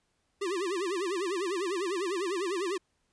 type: tone with vibrato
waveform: square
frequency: 370 Hz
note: F#4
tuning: in tune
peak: -30 dBFS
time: 0.41-2.78 s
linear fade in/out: 10 ms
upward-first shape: sine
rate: 10 Hz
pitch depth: 170 cents each way
effects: pink hiss -75 dBFS RMS until 3.12 s + resampled to 22050 Hz